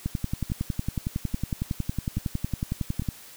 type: two click trains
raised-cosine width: 5 ms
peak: -14 / -21 dBFS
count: 34 / 4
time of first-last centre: 0.06-3.088 / 0.5-3.021 s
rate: 10.9 / 1.19 Hz
effects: white hiss -47 dBFS RMS until 3.36 s